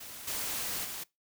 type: noise with level steps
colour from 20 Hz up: white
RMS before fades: -45 / -35 / -40 dBFS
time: 0-1.04 s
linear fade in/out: 10 ms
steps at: 0.27 / 0.84 s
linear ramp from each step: 10 ms
effects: noise-tail reverb RT60 0.2 s tail -22 dB re dry